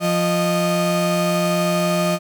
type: tone pair together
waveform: 35% pulse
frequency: 174.61 / 617.4 Hz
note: F3 / D#5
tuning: 0 / -14 cents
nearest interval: octave + minor seventh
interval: 2186 cents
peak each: -18 dBFS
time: 0-2.19 s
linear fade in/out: 50 ms
effects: none